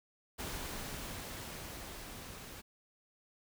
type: noise with level ramp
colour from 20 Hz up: pink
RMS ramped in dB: -41 to -49 dBFS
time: 0.38-2.62 s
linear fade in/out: 20 ms
effects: none